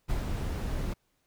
brown noise with ADSR envelope, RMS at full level -29 dBFS, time 0.08-0.94 s, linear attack 24 ms, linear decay 120 ms, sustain -3 dB, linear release 13 ms, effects pink hiss -74 dBFS RMS until 1.26 s

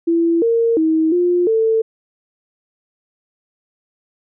sine tone with pitch steps, 335 / 461.1 / 318.8 / 353.4 / 446 Hz, E4 / A#4 / D#4 / F4 / A4, +28 / -19 / +42 / +21 / +23 cents, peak -12 dBFS, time 0.07-1.82 s, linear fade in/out 10 ms, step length 350 ms, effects none

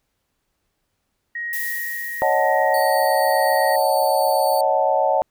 sine tone with tremolo, 1884 Hz, A#6, 18 cents sharp, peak -24 dBFS, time 1.35-3.76 s, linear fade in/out 5 ms, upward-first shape sine, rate 1 Hz, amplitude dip 25%
violet noise with exponential decay, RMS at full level -28 dBFS, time 1.53-4.48 s, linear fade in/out 2 ms, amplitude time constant 640 ms
sine chord, D# half-diminished seventh, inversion third, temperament equal, 554.4 / 622.3 / 740 / 880 Hz, C#5 / D#5 / F#5 / A5, 0 / 0 / 0 / 0 cents, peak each -21 dBFS, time 2.22-5.22 s, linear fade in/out 0 ms
15% pulse tone, 4504 Hz, C#8, 27 cents sharp, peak -22 dBFS, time 2.74-4.61 s, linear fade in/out 2 ms
effects pink hiss -73 dBFS RMS until 5.3 s

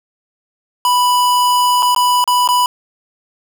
square tone with dropouts, 987.8 Hz, B5, in tune, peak -11 dBFS, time 0.85-2.66 s, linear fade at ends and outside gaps 1 ms, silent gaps 1.824-1.828 / 1.948-1.962 / 2.241-2.276 / 2.476-2.488 s, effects none

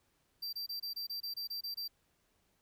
square tone bursts, 4700 Hz, D8, 1 cent sharp, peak -38 dBFS, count 11, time 0.42-1.88 s, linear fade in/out 10 ms, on 110 ms, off 25 ms, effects pink hiss -75 dBFS RMS until 2.61 s

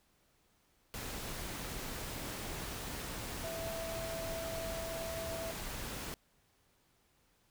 sine tone in noise, 659.3 Hz, E5, in tune, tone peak -40 dBFS, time 3.44-5.51 s, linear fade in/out 0 ms, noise pink, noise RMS -42 dBFS, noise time 0.94-6.14 s, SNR -1 dB, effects pink hiss -72 dBFS RMS until 7.5 s

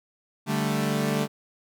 sawtooth chord, D suspended fourth, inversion none, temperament equal, 146.83 / 196 / 220 Hz, D3 / G3 / A3, 0 / 0 / 0 cents, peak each -24 / -25 / -23 dBFS, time 0.46-1.28 s, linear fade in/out 50 ms, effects none

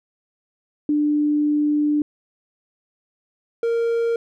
sine / triangle tone pair in turn, 296.8 / 464.1 Hz, D4 / A#4, +18 / -8 cents, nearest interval minor sixth, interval 774 cents, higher second, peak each -16 dBFS, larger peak neither, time 0.89-2.02 / 3.63-4.16 s, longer first, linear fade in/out 2 ms, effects none

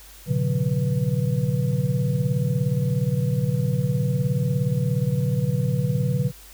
sine tone cluster, 107.1 / 124.1 / 143.6 / 181 / 490 Hz, A2 / B2 / D3 / F#3 / B4, -46 / +9 / -39 / -38 / -14 cents, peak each -32 / -24 / -23 / -27 / -32 dBFS, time 0.26-6.32 s, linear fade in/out 50 ms, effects added 50 Hz sine -47 dBFS peak until 6.53 s + white hiss -47 dBFS RMS until 6.53 s

